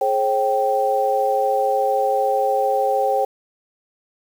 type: tone cluster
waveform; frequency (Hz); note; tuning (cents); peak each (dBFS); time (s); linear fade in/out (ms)
sine; 423.8 / 537 / 781; G#4 / C5 / G5; +35 / +45 / -7; -24 / -20 / -19; 0.01-3.25; 5
effects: 7-bit